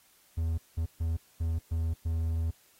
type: tone bursts at uneven times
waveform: triangle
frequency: 81.7 Hz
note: E2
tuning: 15 cents flat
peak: -25 dBFS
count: 6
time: 0.37-0.58 / 0.77-0.86 / 1-1.17 / 1.4-1.59 / 1.71-1.94 / 2.05-2.51 s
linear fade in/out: 10 ms
effects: white hiss -63 dBFS RMS until 2.79 s + AAC 48 kbps